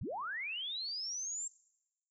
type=linear sweep; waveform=sine; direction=up; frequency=54.1 to 7520 Hz; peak=-37 dBFS; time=0.01-1.48 s; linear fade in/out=5 ms; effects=noise-tail reverb RT60 1.0 s tail -23 dB re dry